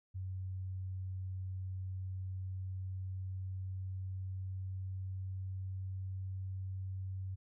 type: tone with pitch glide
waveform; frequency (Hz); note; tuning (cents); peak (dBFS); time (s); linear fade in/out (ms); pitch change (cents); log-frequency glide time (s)
sine; 93.7 to 94.79; F#2 to F#2; +22 to +42; -38; 0.14-7.36; 20; +20; 1.71-6.29
effects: none